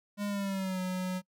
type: tone with pitch glide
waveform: square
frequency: 204.4 to 184.22 Hz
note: G#3 to F#3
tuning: -27 to -7 cents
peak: -32 dBFS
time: 0.17-1.22 s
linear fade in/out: 50 ms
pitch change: -180 cents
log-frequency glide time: 0.27-0.8 s
effects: noise-tail reverb RT60 0.1 s tail -25 dB re dry